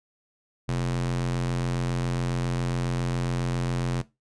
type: tone with high-pass filter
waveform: square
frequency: 43.65 Hz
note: F1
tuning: in tune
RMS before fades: -27 dBFS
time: 0.68-4.02 s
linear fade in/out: 10 ms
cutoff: 100 Hz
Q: 1.9
effects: noise-tail reverb RT60 0.2 s tail -17 dB re dry + resampled to 22050 Hz